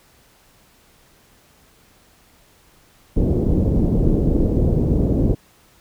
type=low-pass noise; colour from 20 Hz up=pink; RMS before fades=-17 dBFS; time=3.16-5.35 s; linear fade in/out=10 ms; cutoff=450 Hz; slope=24 dB/octave; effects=pink hiss -54 dBFS RMS until 5.8 s